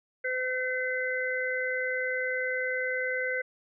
harmonic tone, 510 Hz, C5, 44 cents flat, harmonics 1 / 3 / 4, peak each -32 / -32 / -32 dBFS, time 0.24-3.42 s, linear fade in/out 10 ms, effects none

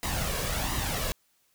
pink noise with flanger, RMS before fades -30 dBFS, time 0.03-1.12 s, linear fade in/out 0 ms, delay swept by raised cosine 1 to 1.81 ms, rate 1.4 Hz, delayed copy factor +0.55, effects white hiss -69 dBFS RMS until 1.54 s

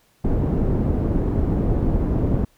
pink low-pass noise, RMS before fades -20 dBFS, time 0.24-2.45 s, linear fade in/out 5 ms, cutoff 370 Hz, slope 12 dB/octave, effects pink hiss -60 dBFS RMS until 2.57 s

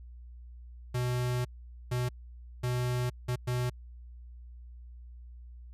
square tone bursts at uneven times, 123.9 Hz, B2, 6 cents sharp, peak -29 dBFS, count 5, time 0.94-1.45 / 1.91-2.09 / 2.63-3.1 / 3.28-3.36 / 3.47-3.7 s, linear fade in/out 10 ms, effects added 60 Hz sine -45 dBFS peak until 5.73 s + resampled to 32000 Hz

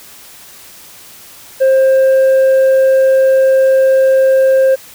sine tone with tanh clipping, 530 Hz, C5, 22 cents sharp, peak -7 dBFS, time 1.6-4.76 s, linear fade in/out 20 ms, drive 3 dB, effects white hiss -37 dBFS RMS until 4.94 s

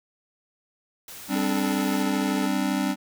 white noise, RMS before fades -41 dBFS, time 1.08-2.03 s, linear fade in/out 2 ms
square chord, G suspended fourth, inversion none, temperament just, 196 / 261.3 / 294 Hz, G3 / C4 / D4, 0 / -2 / +2 cents, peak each -28 dBFS, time 1.28-2.96 s, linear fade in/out 50 ms
sawtooth tone with tremolo, 432.9 Hz, A4, 28 cents flat, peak -28 dBFS, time 1.35-2.47 s, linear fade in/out 10 ms, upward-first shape square, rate 14 Hz, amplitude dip 35%
effects none

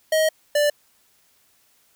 square tone pair in turn, 630 / 588.2 Hz, D#5 / D5, +21 / +3 cents, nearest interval minor second, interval 118 cents, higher first, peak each -17 dBFS, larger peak neither, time 0.12-0.29 / 0.55-0.7 s, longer first, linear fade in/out 5 ms, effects white hiss -61 dBFS RMS until 1.95 s

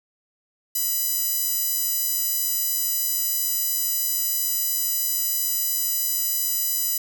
10% pulse tone with high-pass filter, 993 Hz, B5, 9 cents sharp, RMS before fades -24 dBFS, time 0.75-6.98 s, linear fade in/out 5 ms, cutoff 10000 Hz, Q 1.7, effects none

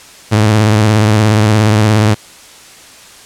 sawtooth tone with vibrato, 107.2 Hz, A2, 45 cents flat, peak -3 dBFS, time 0.31-2.15 s, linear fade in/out 20 ms, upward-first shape sine, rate 17 Hz, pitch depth 68 cents each way, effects white hiss -37 dBFS RMS until 3.25 s + low-pass 9000 Hz 12 dB/octave

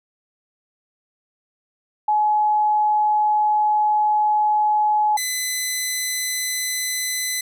sine / 10% pulse tone pair in turn, 847 / 2015 Hz, G#5 / B6, +34 / +34 cents, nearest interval octave + minor third, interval 1500 cents, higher second, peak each -15 / -13 dBFS, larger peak second, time 2.08-5.17 / 5.17-7.41 s, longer first, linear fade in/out 5 ms, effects none

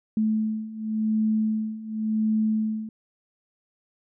sine beating tone pair, 216.9 / 217.81 Hz, A3 / A3, -25 / -17 cents, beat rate 0.91 Hz, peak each -27 / -24 dBFS, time 0.17-2.89 s, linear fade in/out 2 ms, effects none

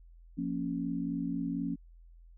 sine chord, Bb minor, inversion second, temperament equal, 174.61 / 233.1 / 277.2 Hz, F3 / Bb3 / Db4, 0 / 0 / 0 cents, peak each -36 / -37 / -34 dBFS, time 0.37-1.76 s, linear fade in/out 20 ms, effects added 42 Hz sine -52 dBFS peak until 2.37 s

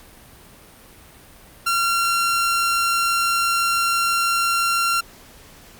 sawtooth tone, 1373 Hz, F6, 30 cents flat, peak -14 dBFS, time 1.66-5.01 s, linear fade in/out 10 ms, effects pink hiss -46 dBFS RMS until 5.79 s + Opus 48 kbps

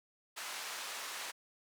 pink band-pass noise, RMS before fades -43 dBFS, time 0.36-1.32 s, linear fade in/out 20 ms, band 950 to 10000 Hz, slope 12 dB/octave, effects none

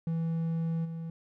triangle tone with level steps, 164.4 Hz, E3, 4 cents flat, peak -26 / -33 dBFS, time 0.07-1.1 s, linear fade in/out 2 ms, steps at 0.84 s, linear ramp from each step 20 ms, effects none

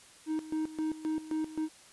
triangle tone with tremolo, 313.2 Hz, D#4, 11 cents sharp, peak -27 dBFS, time 0.26-1.69 s, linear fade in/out 50 ms, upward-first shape square, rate 3.8 Hz, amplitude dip 80%, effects white hiss -56 dBFS RMS until 1.92 s + resampled to 24000 Hz

